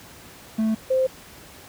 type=tone pair in turn; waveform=triangle / sine; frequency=220 / 521.6 Hz; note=A3 / C5; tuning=0 / -5 cents; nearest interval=octave + minor third; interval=1495 cents; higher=second; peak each=-17 dBFS; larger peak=neither; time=0.58-0.75 / 0.9-1.07 s; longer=neither; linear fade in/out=10 ms; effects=pink hiss -45 dBFS RMS until 1.68 s + high-pass 60 Hz 12 dB/octave